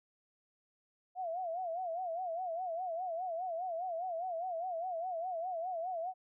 sine tone with vibrato, 699 Hz, F5, 1 cent sharp, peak -35 dBFS, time 1.15-6.14 s, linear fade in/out 50 ms, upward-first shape sine, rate 4.9 Hz, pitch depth 130 cents each way, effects none

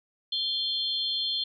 sine tone cluster, 3182 / 3467 / 4229 Hz, G7 / A7 / C8, +25 / -26 / +18 cents, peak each -31 dBFS, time 0.32-1.44 s, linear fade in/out 5 ms, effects none

